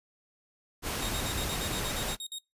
pink noise, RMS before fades -33 dBFS, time 0.82-2.17 s, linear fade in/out 50 ms
sawtooth tone bursts, 3737 Hz, A#7, 4 cents sharp, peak -33 dBFS, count 12, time 1.02-2.385 s, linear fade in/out 2 ms, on 67 ms, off 51 ms
effects noise-tail reverb RT60 0.2 s tail -24 dB re dry + resampled to 32000 Hz

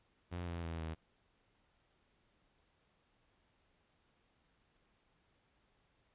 sawtooth tone with pitch steps, 87.9 / 85.25 / 82.68 / 80.19 Hz, F2 / F2 / E2 / E2, +12 / -41 / +6 / -47 cents, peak -36 dBFS, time 0.31-0.95 s, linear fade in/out 20 ms, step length 160 ms, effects pink hiss -75 dBFS RMS until 6.14 s + resampled to 8000 Hz

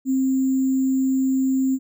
sine tone with sample-and-hold, 264.2 Hz, C4, 17 cents sharp, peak -17 dBFS, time 0.05-1.79 s, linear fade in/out 50 ms, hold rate 7350 Hz, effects none

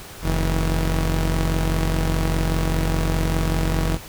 sawtooth tone pair together, 44.98 / 161 Hz, F#1 / E3, -48 / -41 cents, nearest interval octave + minor seventh, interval 2207 cents, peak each -16 / -20 dBFS, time 0.22-3.99 s, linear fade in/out 50 ms, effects pink hiss -39 dBFS RMS until 4.08 s

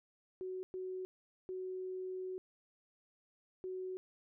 sine tone bursts at uneven times, 371.9 Hz, F#4, 9 cents sharp, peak -39 dBFS, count 4, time 0.41-0.63 / 0.74-1.05 / 1.49-2.38 / 3.64-3.97 s, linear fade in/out 0 ms, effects none

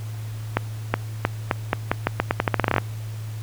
accelerating click train, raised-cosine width 0.5 ms, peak -3 dBFS, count 19, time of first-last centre 0.57-2.782 s, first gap 370 ms, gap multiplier 0.84, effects added 109 Hz sine -29 dBFS peak until 3.42 s + pink hiss -45 dBFS RMS until 3.42 s

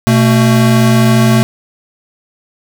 square tone pair together, 123.48 / 224 Hz, B2 / A3, 0 / +31 cents, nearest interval minor seventh, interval 1031 cents, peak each -10 dBFS, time 0.07-1.43 s, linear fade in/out 0 ms, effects none

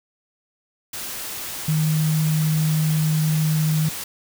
sine tone in noise, 155.56 Hz, D#3, in tune, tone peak -17 dBFS, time 1.68-3.89 s, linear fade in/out 5 ms, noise white, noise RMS -31 dBFS, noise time 0.93-4.04 s, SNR +11 dB, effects none

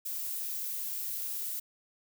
violet noise, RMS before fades -36 dBFS, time 0.05-1.6 s, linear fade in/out 10 ms, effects none

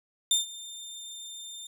25% pulse tone with ADSR envelope, 3607 Hz, A7, 42 cents sharp, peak -16 dBFS, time 0.31-1.67 s, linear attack 3 ms, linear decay 140 ms, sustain -20 dB, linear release 5 ms, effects none

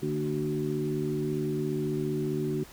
harmonic tone with a mistuned harmonic, 74.8 Hz, D2, 32 cents sharp, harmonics 2 / 3 / 4 / 5, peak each -32 / -35 / -34 / -31 dBFS, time 0.02-2.64 s, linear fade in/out 10 ms, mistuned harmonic 3, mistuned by +23 cents, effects pink hiss -50 dBFS RMS until 2.72 s

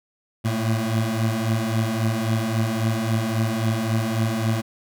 25% pulse beating tone pair, 109.5 / 113.2 Hz, A2 / A2, -8 / +50 cents, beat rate 3.7 Hz, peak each -21 / -19 dBFS, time 0.44-4.62 s, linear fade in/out 20 ms, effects none

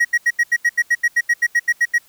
triangle tone bursts, 1900 Hz, A#6, 33 cents sharp, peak -10 dBFS, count 16, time 0-1.984 s, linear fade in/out 10 ms, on 49 ms, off 80 ms, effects white hiss -53 dBFS RMS until 2.08 s

